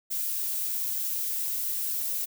violet noise, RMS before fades -30 dBFS, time 0.1-2.26 s, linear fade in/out 20 ms, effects none

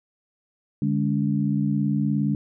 sine tone cluster, 145.9 / 205.3 / 282.5 Hz, D3 / G#3 / C#4, -11 / -20 / +33 cents, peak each -24 / -23 / -27 dBFS, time 0.82-2.35 s, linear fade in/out 2 ms, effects none

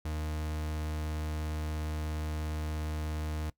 40% pulse tone, 77 Hz, D#2, 17 cents flat, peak -32 dBFS, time 0.05-3.5 s, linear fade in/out 5 ms, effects noise-tail reverb RT60 0.1 s tail -20 dB re dry

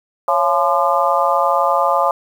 harmonic tone with a mistuned harmonic, 171.8 Hz, F3, 28 cents flat, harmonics 3 / 4 / 5 / 6 / 7, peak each -19 / -19 / -19 / -19 / -19 dBFS, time 0.28-2.11 s, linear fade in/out 2 ms, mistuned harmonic 3, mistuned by +110 cents, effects 7-bit

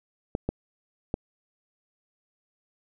clicks, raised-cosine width 2 ms, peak -13 dBFS, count 3, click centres 0.351 / 0.49 / 1.141 s, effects none

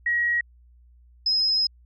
sine tone pair in turn, 1902 / 5104 Hz, A#6 / D#8, +34 / +43 cents, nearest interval octave + perfect fourth, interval 1709 cents, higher second, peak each -20 / -19 dBFS, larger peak second, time 0.06-0.41 / 1.26-1.67 s, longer second, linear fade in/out 5 ms, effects added 60 Hz sine -51 dBFS peak until 1.85 s

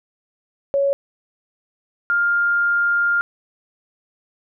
sine tone pair in turn, 557 / 1403.6 Hz, C#5 / F6, +8 / +8 cents, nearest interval octave + major third, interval 1600 cents, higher second, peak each -15 dBFS, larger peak neither, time 0.74-0.93 / 2.1-3.21 s, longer second, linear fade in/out 0 ms, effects none

